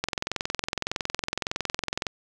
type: click train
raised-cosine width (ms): 0.2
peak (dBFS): -9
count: 45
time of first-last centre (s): 0.04-2.068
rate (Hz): 21.7
effects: none